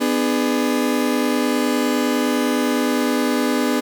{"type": "chord", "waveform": "35% pulse", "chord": "G# diminished", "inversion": "first", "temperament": "just", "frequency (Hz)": [249.2, 299, 415.3], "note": ["B3", "D4", "G#4"], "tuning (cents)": [16, 31, 0], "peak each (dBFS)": [-18, -20, -23], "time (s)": [0, 3.81], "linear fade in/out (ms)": 20, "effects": []}